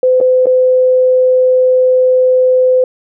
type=tone with dropouts; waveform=sine; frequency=510 Hz; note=C5; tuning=44 cents flat; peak=-6 dBFS; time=0.03-2.84 s; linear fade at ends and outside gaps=2 ms; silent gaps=0.203-0.211 / 0.458-0.468 s; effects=none